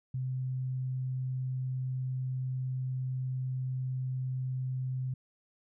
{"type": "tone", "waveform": "sine", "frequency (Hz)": 129.2, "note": "C3", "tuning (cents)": -21, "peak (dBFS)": -31, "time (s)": [0.14, 5.14], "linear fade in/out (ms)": 5, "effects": []}